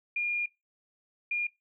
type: tone pair in turn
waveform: sine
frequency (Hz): 2418 / 2418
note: D7 / D7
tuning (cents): +50 / +50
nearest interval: unison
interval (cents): 0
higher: neither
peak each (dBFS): -27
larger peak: neither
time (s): 0.16-0.46 / 1.31-1.47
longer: first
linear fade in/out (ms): 5
effects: noise-tail reverb RT60 0.2 s tail -22 dB re dry